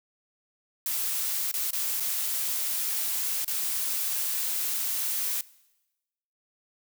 blue noise with dropouts, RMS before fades -29 dBFS, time 0.86-5.41 s, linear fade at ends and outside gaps 2 ms, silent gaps 1.515-1.539 / 1.708-1.731 / 2-2.004 / 3.447-3.478 s, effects noise-tail reverb RT60 1.0 s tail -21 dB re dry

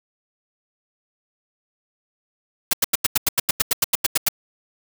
white noise bursts, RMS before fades -17 dBFS, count 15, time 2.71-4.287 s, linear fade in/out 5 ms, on 23 ms, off 88 ms, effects none

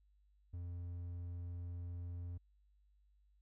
triangle tone, 87.31 Hz, F2, in tune, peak -40 dBFS, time 0.53-2.38 s, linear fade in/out 10 ms, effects added 50 Hz sine -68 dBFS peak until 3.41 s

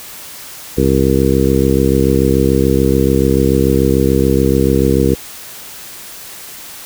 harmonic tone, 66.9 Hz, C2, 39 cents sharp, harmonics 1 / 2 / 3 / 4 / 5 / 6 / 7, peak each -17 / -17 / -17 / -17 / -17 / -17 / -17 dBFS, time 0.77-5.15 s, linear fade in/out 10 ms, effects white hiss -32 dBFS RMS until 6.85 s

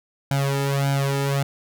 sawtooth tone with flanger, 138.8 Hz, C#3, 3 cents sharp, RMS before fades -22 dBFS, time 0.31-1.43 s, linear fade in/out 2 ms, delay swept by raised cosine 1.3 to 2.28 ms, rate 1.7 Hz, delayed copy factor +0.95, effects none

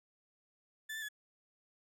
35% pulse tone with pitch steps, 1752 / 1770 / 1703 Hz, A6 / A6 / G#6, -8 / +10 / +43 cents, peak -38 dBFS, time 0.89-1.088 s, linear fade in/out 10 ms, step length 66 ms, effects none

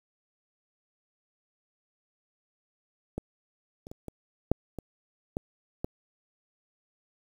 clicks, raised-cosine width 2 ms, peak -19 / -30 / -28 / -25 / -8 / -23 / -17 / -17 dBFS, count 8, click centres 3.18 / 3.869 / 3.915 / 4.083 / 4.516 / 4.787 / 5.369 / 5.845 s, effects 8-bit

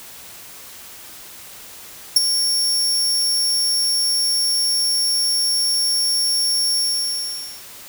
sawtooth tone with ADSR envelope, 5490 Hz, F8, 31 cents flat, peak -4 dBFS, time 2.16-7.64 s, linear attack 6 ms, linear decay 19 ms, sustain -10 dB, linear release 870 ms, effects white hiss -39 dBFS RMS until 7.88 s

